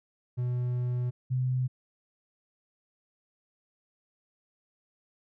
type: tone pair in turn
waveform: triangle / sine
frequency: 123.47 / 127.82 Hz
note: B2 / C3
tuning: 0 / -40 cents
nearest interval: minor second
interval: 60 cents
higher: second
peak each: -25 dBFS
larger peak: neither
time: 0.37-1.11 / 1.3-1.68 s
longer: first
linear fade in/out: 20 ms
effects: none